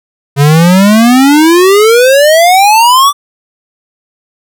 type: exponential sweep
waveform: square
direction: up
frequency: 137.8 to 1174.7 Hz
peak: -3 dBFS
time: 0.36-3.13 s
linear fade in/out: 50 ms
effects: none